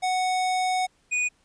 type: tone pair in turn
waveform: square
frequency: 740 / 2470 Hz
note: F#5 / D#7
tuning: 0 / -13 cents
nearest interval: octave + major sixth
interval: 2087 cents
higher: second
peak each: -23 dBFS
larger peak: neither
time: 0.02-0.87 / 1.11-1.29 s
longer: first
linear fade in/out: 20 ms
effects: pink hiss -65 dBFS RMS until 1.44 s + resampled to 22050 Hz